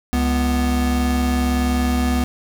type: tone pair together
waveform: square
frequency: 69.1 / 246.2 Hz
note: C#2 / B3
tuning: -5 / -5 cents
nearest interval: octave + minor seventh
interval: 2200 cents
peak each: -20 dBFS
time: 0.13-2.24 s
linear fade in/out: 0 ms
effects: none